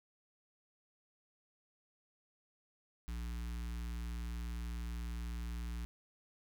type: tone with notch filter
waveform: square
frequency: 58.27 Hz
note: A#1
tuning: in tune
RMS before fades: -41 dBFS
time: 3.08-5.85 s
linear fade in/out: 0 ms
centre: 560 Hz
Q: 0.57
effects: none